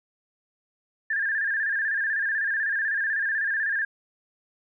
sine tone with vibrato, 1694 Hz, G#6, 34 cents sharp, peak -23 dBFS, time 1.1-3.85 s, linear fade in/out 5 ms, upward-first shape square, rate 16 Hz, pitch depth 74 cents each way, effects none

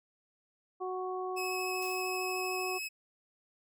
harmonic tone, 370 Hz, F#4, in tune, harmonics 1 / 2 / 3, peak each -36 / -39 / -41 dBFS, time 0.8-2.79 s, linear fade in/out 20 ms
sawtooth tone with vibrato, 2575 Hz, E7, 41 cents flat, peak -33 dBFS, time 1.36-2.89 s, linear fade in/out 20 ms, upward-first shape triangle, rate 13 Hz, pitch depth 17 cents each way
blue noise with exponential decay, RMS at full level -46 dBFS, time 1.82-2.38 s, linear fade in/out 2 ms, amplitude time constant 120 ms
effects none

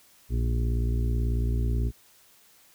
harmonic tone, 58.27 Hz, A#1, in tune, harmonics 1 / 2 / 4 / 5 / 6 / 7, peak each -24 / -29 / -37 / -42 / -43 / -42 dBFS, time 0.29-1.92 s, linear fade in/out 50 ms, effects white hiss -58 dBFS RMS until 2.74 s

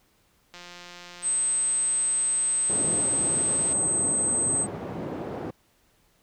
click train, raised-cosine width 0.2 ms, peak -26 dBFS, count 562, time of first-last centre 0.54-3.728 s, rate 176 Hz
sine tone, 8230 Hz, C9, 30 cents flat, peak -22 dBFS, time 1.22-4.67 s, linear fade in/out 50 ms
white band-pass noise, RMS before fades -34 dBFS, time 2.69-5.51 s, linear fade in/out 10 ms, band 110 to 470 Hz, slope 12 dB/octave
effects pink hiss -65 dBFS RMS until 6.22 s

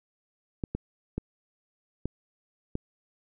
clicks, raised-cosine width 3 ms, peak -17 dBFS, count 5, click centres 0.638 / 0.75 / 1.18 / 2.056 / 2.754 s, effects none

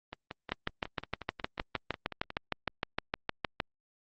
two click trains, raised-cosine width 0.3 ms, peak -13 / -22 dBFS, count 21 / 13, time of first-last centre 0.52-3.602 / 0.13-2.304 s, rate 6.49 / 5.52 Hz, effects low-pass 4000 Hz 12 dB/octave + Opus 24 kbps

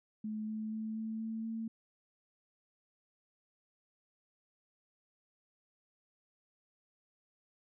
sine tone with pitch steps, 215.3 / 217.2 / 219.1 / 221 / 222.9 / 224.8 Hz, A3 / A3 / A3 / A3 / A3 / A3, -37 / -22 / -7 / +8 / +23 / +37 cents, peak -36 dBFS, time 0.24-1.68 s, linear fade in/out 5 ms, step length 240 ms, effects none

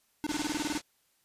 square tone bursts, 300 Hz, D4, 37 cents sharp, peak -30 dBFS, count 11, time 0.24-0.776 s, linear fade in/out 0 ms, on 26 ms, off 25 ms
white low-pass noise, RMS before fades -39 dBFS, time 0.27-0.82 s, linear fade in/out 50 ms, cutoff 7500 Hz, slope 24 dB/octave
effects white hiss -71 dBFS RMS until 1.24 s + resampled to 32000 Hz

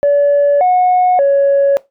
sine tone with pitch steps, 573 / 729 / 558 Hz, D5 / F#5 / C#5, -43 / -26 / +11 cents, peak -6 dBFS, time 0.03-1.77 s, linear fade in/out 0 ms, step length 580 ms, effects noise-tail reverb RT60 0.2 s tail -20 dB re dry + tanh soft clip ceiling -5 dBFS

